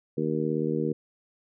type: harmonic tone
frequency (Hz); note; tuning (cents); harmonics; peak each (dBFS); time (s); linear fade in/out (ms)
77.78; D#2; 0; 2 / 3 / 4 / 5 / 6; -31 / -31 / -31 / -31 / -31; 0.17-0.93; 10
effects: none